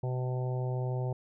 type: harmonic tone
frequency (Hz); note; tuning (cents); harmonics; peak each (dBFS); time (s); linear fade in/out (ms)
127; B2; +49; 1 / 3 / 4 / 5 / 6 / 7; -30 / -40 / -42 / -44 / -46 / -47; 0.03-1.13; 5
effects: none